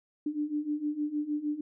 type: beating tone pair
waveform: sine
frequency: 293.7 / 300.2 Hz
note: D4 / D4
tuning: 0 / +38 cents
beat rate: 6.5 Hz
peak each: -34 / -31 dBFS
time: 0.26-1.61 s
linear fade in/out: 5 ms
effects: none